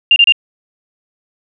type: tone bursts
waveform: sine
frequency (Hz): 2794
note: F7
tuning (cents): 0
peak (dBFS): -4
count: 3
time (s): 0.11-0.323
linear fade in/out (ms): 2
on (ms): 51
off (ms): 30
effects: none